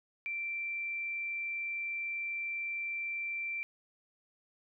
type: tone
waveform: sine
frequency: 2349 Hz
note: D7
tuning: in tune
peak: -34 dBFS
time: 0.26-3.63 s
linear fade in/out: 0 ms
effects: none